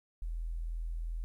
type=tone; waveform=sine; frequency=41.38 Hz; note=E1; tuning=7 cents sharp; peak=-34 dBFS; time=0.22-1.24 s; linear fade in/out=0 ms; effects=12-bit